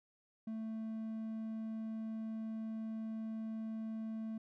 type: tone with hard clipping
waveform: triangle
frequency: 221.4 Hz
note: A3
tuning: 11 cents sharp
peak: -40 dBFS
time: 0.47-4.38 s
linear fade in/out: 5 ms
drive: 6 dB
effects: none